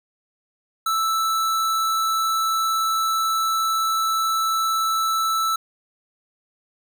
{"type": "tone", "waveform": "square", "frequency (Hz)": 1318.5, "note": "E6", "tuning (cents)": 0, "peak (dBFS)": -20, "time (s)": [0.86, 5.56], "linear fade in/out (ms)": 5, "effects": []}